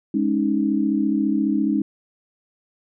sine chord, Ab suspended fourth, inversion none, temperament just, 207.7 / 276.9 / 311.5 Hz, Ab3 / Db4 / Eb4, 0 / -2 / +2 cents, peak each -22 dBFS, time 0.14-1.82 s, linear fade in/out 5 ms, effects none

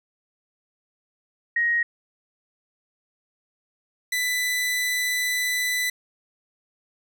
sine / sawtooth tone pair in turn, 1880 / 1991.8 Hz, A#6 / B6, +14 / +14 cents, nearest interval minor second, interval 100 cents, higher second, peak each -19 dBFS, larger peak neither, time 1.56-1.83 / 4.12-5.9 s, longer second, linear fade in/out 5 ms, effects none

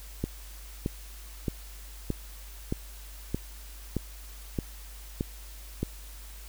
click train, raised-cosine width 3 ms, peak -15 dBFS, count 10, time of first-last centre 0.24-5.83 s, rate 1.61 Hz, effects added 50 Hz sine -43 dBFS peak until 6.48 s + white hiss -50 dBFS RMS until 6.48 s

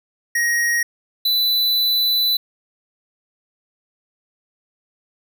square tone pair in turn, 1883 / 3990 Hz, A#6 / B7, +17 / +17 cents, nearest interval octave + minor second, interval 1300 cents, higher second, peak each -17 / -16 dBFS, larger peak second, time 0.35-0.83 / 1.25-2.37 s, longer second, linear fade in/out 5 ms, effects none

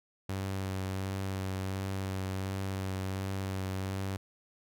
sawtooth tone with vibrato, 95.7 Hz, G2, 41 cents flat, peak -29 dBFS, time 0.29-4.17 s, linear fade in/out 5 ms, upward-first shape sine, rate 1.4 Hz, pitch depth 18 cents each way, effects none

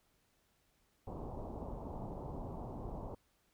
pink low-pass noise, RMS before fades -44 dBFS, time 1.07-3.15 s, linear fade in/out 5 ms, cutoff 1000 Hz, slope 48 dB/octave, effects pink hiss -75 dBFS RMS until 3.53 s

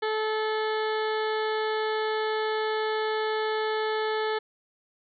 harmonic tone, 434 Hz, A4, 24 cents flat, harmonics 1 / 2 / 3 / 4 / 5 / 7 / 8 / 9 / 10, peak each -27 / -32 / -36 / -35 / -41 / -43 / -42 / -47 / -45 dBFS, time 0.02-4.39 s, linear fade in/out 10 ms, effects none

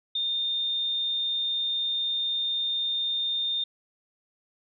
sine tone, 3632 Hz, A#7, 46 cents flat, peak -25 dBFS, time 0.15-3.64 s, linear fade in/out 5 ms, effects none

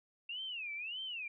sine tone with vibrato, 2687 Hz, E7, 33 cents sharp, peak -39 dBFS, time 0.29-1.28 s, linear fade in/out 5 ms, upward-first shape sine, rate 1.7 Hz, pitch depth 260 cents each way, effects none

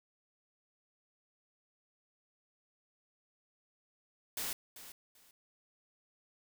white noise with echo, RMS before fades -38 dBFS, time 4.37-4.53 s, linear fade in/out 2 ms, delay 390 ms, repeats 2, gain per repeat -13 dB, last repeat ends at 5.31 s, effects none

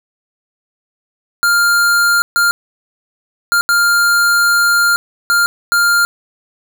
square tone bursts at uneven times, 1400 Hz, F6, 4 cents sharp, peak -10 dBFS, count 6, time 1.43-2.22 / 2.36-2.51 / 3.52-3.61 / 3.69-4.96 / 5.3-5.46 / 5.72-6.05 s, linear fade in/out 0 ms, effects none

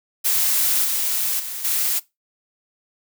blue noise with level steps, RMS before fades -19 / -22 / -30 / -21 dBFS, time 0.24-2 s, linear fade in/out 20 ms, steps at 0.84 / 1.39 / 1.64 s, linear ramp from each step 10 ms, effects noise-tail reverb RT60 0.2 s tail -20 dB re dry

